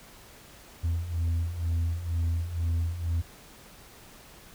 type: beating tone pair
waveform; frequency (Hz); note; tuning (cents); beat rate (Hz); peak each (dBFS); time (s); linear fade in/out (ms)
sine; 82.4 / 84.5; E2 / E2; 0 / +43; 2.1; -29 / -25; 0.83-3.22; 20
effects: tanh soft clip ceiling -23 dBFS + pink hiss -51 dBFS RMS until 4.54 s